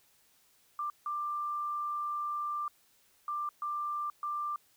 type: tone bursts at uneven times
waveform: sine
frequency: 1185 Hz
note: D6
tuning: 15 cents sharp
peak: -32 dBFS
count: 5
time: 0.79-0.9 / 1.06-2.68 / 3.28-3.49 / 3.62-4.1 / 4.23-4.56 s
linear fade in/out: 2 ms
effects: white hiss -67 dBFS RMS until 4.76 s